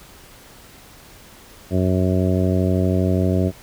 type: harmonic tone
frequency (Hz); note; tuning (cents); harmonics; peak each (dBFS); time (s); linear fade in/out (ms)
92.6; F#2; +2; 1 / 2 / 3 / 4 / 5 / 6 / 7; -19 / -21 / -24 / -25 / -30 / -29 / -28; 1.7-3.52; 50
effects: pink hiss -45 dBFS RMS until 3.62 s